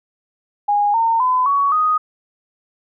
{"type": "tone with pitch steps", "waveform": "sine", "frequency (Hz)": [822, 912.1, 1012, 1122.9, 1245.9], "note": ["G#5", "A#5", "B5", "C#6", "D#6"], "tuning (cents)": [-18, -38, 42, 22, 2], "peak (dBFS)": -13, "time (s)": [0.68, 1.98], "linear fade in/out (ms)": 10, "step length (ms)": 260, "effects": []}